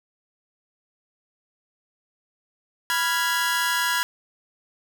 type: chord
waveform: sawtooth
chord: F diminished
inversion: second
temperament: equal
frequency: 987.8 / 1396.9 / 1661.2 Hz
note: Cb6 / F6 / Ab6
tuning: 0 / 0 / 0 cents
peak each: -22 / -24 / -21 dBFS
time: 2.9-4.03 s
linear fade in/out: 0 ms
effects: none